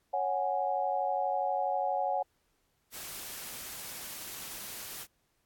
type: chord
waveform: sine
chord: C# suspended fourth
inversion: none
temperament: just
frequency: 554.4 / 739.2 / 831.5 Hz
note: C#5 / F#5 / G#5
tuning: 0 / -2 / +2 cents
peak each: -34 / -31 / -33 dBFS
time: 0.13-2.23 s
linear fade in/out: 10 ms
type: noise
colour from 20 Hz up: white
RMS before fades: -42 dBFS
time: 2.91-5.07 s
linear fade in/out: 50 ms
effects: pink hiss -75 dBFS RMS until 5.45 s + AAC 64 kbps